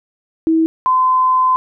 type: tone pair in turn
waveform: sine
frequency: 323.1 / 1025.8 Hz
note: E4 / C6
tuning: -35 / -35 cents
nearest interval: octave + minor sixth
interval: 2000 cents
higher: second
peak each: -10 dBFS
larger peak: neither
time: 0.47-0.66 / 0.86-1.56 s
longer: second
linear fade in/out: 0 ms
effects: none